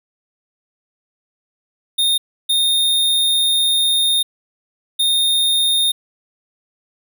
square tone bursts at uneven times, 3668 Hz, A#7, 29 cents flat, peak -14 dBFS, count 3, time 1.98-2.18 / 2.49-4.23 / 4.99-5.92 s, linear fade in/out 10 ms, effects none

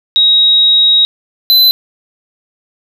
sine / square tone pair in turn, 3800 / 4029 Hz, A#7 / B7, +33 / +34 cents, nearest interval minor second, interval 101 cents, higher second, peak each -5 dBFS, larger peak neither, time 0.16-1.05 / 1.5-1.71 s, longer first, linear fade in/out 0 ms, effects none

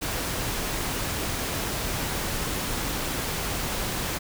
pink noise, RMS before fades -29 dBFS, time 0.01-4.19 s, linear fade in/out 20 ms, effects none

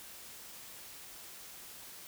silence, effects white hiss -50 dBFS RMS until 2.07 s

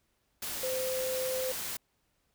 sine tone in noise, 516 Hz, C5, 24 cents flat, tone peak -31 dBFS, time 0.63-1.52 s, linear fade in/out 5 ms, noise white, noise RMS -37 dBFS, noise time 0.42-1.77 s, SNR +3 dB, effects pink hiss -75 dBFS RMS until 2.34 s

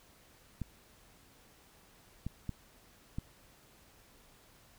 clicks, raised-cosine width 5 ms, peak -24 dBFS, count 4, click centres 0.617 / 2.266 / 2.493 / 3.185 s, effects pink hiss -62 dBFS RMS until 4.78 s

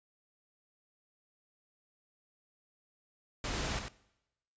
pink noise with echo, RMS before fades -36 dBFS, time 3.44-3.79 s, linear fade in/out 2 ms, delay 94 ms, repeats 1, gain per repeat -6 dB, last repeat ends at 3.884 s, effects noise-tail reverb RT60 0.9 s tail -21 dB re dry + resampled to 16000 Hz

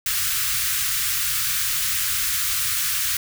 white band-stop noise, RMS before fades -23 dBFS, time 0.06-3.17 s, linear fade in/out 2 ms, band 140 to 1200 Hz, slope 48 dB/octave, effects none

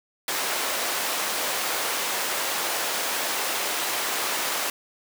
pink high-pass noise, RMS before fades -27 dBFS, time 0.28-4.7 s, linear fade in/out 2 ms, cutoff 580 Hz, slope 12 dB/octave, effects none

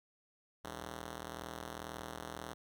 5% pulse ring-modulated tone, 120.5 Hz, B2, 42 cents flat, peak -29 dBFS, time 0.64-2.54 s, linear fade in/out 10 ms, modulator 39.3 Hz, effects none

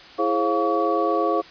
sine tone cluster, 331.7 / 420.3 / 535 / 701 / 1133 Hz, E4 / G#4 / C5 / F5 / C#6, +11 / +21 / +38 / +6 / +37 cents, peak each -25 dBFS, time 0.18-1.42 s, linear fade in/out 20 ms, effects white hiss -44 dBFS RMS until 1.5 s + resampled to 11025 Hz

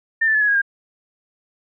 sine tone with pitch steps, 1800 / 1759.9 / 1720.7 / 1682.4 / 1644.9 / 1608.3 Hz, A6 / A6 / A6 / G#6 / G#6 / G6, +39 / 0 / -39 / +22 / -17 / +44 cents, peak -14 dBFS, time 0.21-0.618 s, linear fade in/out 10 ms, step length 68 ms, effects none

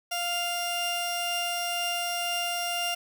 sawtooth tone pair together, 698.5 / 2796 Hz, F5 / F7, 0 / +1 cents, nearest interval 2 octaves, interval 2401 cents, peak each -27 dBFS, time 0.11-2.95 s, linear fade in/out 10 ms, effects none

